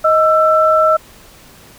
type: tone pair together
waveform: sine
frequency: 628.2 / 1332 Hz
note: D#5 / E6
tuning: +16 / +18 cents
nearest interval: octave + minor second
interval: 1302 cents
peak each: -11 dBFS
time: 0.04-0.97 s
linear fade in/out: 10 ms
effects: pink hiss -42 dBFS RMS until 1.78 s

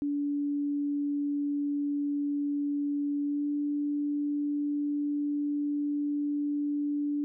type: tone with pitch glide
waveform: sine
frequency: 287.9 to 291.1 Hz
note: D4 to D4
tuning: -34 to -15 cents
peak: -27 dBFS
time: 0.02-7.24 s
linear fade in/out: 0 ms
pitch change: +19 cents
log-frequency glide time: 3.23-3.47 s
effects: none

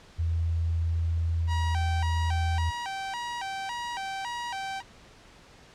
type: tone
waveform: sine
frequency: 82.9 Hz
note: E2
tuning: 10 cents sharp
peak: -24 dBFS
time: 0.18-2.71 s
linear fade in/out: 20 ms
type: tone with vibrato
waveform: sawtooth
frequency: 862 Hz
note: A5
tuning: 36 cents flat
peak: -28 dBFS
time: 1.47-4.83 s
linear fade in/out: 50 ms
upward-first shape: square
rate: 1.8 Hz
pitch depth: 180 cents each way
effects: pink hiss -53 dBFS RMS until 5.74 s + low-pass 6000 Hz 12 dB/octave

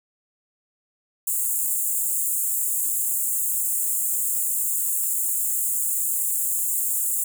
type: high-pass noise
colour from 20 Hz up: pink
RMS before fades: -24 dBFS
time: 1.27-7.24 s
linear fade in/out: 5 ms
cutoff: 7100 Hz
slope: 96 dB/octave
effects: none

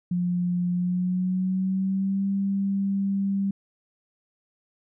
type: tone with pitch glide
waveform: sine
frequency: 177.3 to 196.73 Hz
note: F3 to G3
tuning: +26 to +6 cents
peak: -22 dBFS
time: 0.11-3.51 s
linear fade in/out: 5 ms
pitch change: +180 cents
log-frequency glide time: 0.72-2.27 s
effects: none

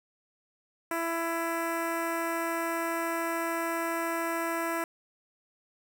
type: tone with notch filter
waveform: 10% pulse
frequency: 333 Hz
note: E4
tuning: 18 cents sharp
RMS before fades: -31 dBFS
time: 0.91-4.84 s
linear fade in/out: 2 ms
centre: 4500 Hz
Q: 0.93
effects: 10-bit

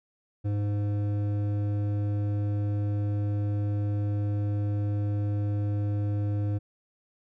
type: tone with hard clipping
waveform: sine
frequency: 102.8 Hz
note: G#2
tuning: 17 cents flat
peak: -27 dBFS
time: 0.44-6.59 s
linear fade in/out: 20 ms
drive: 10 dB
effects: none

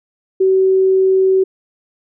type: tone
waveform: sine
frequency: 379.8 Hz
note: F#4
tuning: 45 cents sharp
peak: -9 dBFS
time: 0.4-1.44 s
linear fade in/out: 10 ms
effects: none

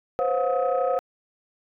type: tone cluster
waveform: sine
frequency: 504 / 536 / 716 / 1271 Hz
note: B4 / C5 / F5 / D#6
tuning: +35 / +42 / +43 / +36 cents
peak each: -25 / -24 / -25 / -31 dBFS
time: 0.19-0.99 s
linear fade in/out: 0 ms
effects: tanh soft clip ceiling -13 dBFS

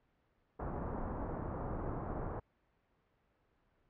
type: low-pass noise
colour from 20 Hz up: pink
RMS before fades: -40 dBFS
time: 0.59-2.4 s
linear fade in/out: 10 ms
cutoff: 1200 Hz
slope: 24 dB/octave
effects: pink hiss -75 dBFS RMS until 3.89 s + low-pass 2000 Hz 12 dB/octave

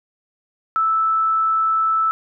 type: tone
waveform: sine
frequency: 1315 Hz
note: E6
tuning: 5 cents flat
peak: -15 dBFS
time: 0.76-2.11 s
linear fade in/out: 0 ms
effects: none

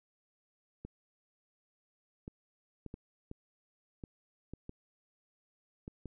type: clicks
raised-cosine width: 3 ms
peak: -30 dBFS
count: 10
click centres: 0.85 / 2.279 / 2.863 / 2.941 / 3.314 / 4.038 / 4.536 / 4.694 / 5.879 / 6.057 s
effects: none

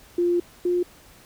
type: tone pair in turn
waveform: sine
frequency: 349.2 / 354.5 Hz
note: F4 / F4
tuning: 0 / +26 cents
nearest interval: unison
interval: 26 cents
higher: second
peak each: -18 / -19 dBFS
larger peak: first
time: 0.18-0.4 / 0.65-0.83 s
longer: first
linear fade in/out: 5 ms
effects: pink hiss -51 dBFS RMS until 1.25 s

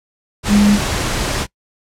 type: tone in noise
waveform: sine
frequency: 205.6 Hz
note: G#3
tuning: 17 cents flat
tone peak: -8 dBFS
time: 0.48-0.79 s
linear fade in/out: 50 ms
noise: pink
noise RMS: -19 dBFS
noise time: 0.43-1.47 s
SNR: +8 dB
effects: noise-tail reverb RT60 0.1 s tail -23 dB re dry + low-pass 9000 Hz 12 dB/octave

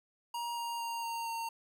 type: tone with pitch steps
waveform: square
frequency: 945 / 937.9 / 930.9 / 923.9 / 917 Hz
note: A#5 / A#5 / A#5 / A#5 / A#5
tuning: +23 / +10 / -3 / -16 / -29 cents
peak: -36 dBFS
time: 0.34-1.49 s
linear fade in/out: 5 ms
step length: 230 ms
effects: none

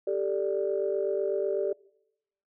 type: chord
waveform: sine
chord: G suspended second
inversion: none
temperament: equal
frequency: 392 / 440 / 587.3 Hz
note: G4 / A4 / D5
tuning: 0 / 0 / 0 cents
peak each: -28 / -31 / -30 dBFS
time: 0.07-1.73 s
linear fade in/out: 5 ms
effects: noise-tail reverb RT60 0.8 s tail -23 dB re dry + tanh soft clip ceiling -16 dBFS

